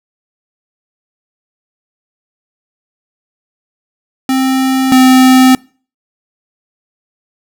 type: tone pair in turn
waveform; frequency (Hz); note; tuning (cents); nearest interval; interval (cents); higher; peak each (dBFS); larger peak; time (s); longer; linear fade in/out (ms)
square; 263.1 / 258.6; C4 / C4; +10 / -20; unison; 30; first; -10 / -4; second; 4.29-4.92 / 4.92-5.55; neither; 2
effects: noise-tail reverb RT60 0.4 s tail -25 dB re dry